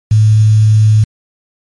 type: tone with quantisation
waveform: sine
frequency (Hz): 107.9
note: A2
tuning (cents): -33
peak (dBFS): -4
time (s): 0.11-1.04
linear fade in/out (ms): 5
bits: 5
effects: MP3 48 kbps